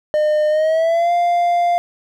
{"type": "tone with pitch glide", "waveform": "triangle", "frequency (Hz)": [607, 697.3], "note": ["D#5", "F5"], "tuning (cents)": [-43, -3], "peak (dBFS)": -11, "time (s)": [0.14, 1.78], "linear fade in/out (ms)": 0, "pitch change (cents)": 240, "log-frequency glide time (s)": [0.49, 1.12], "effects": []}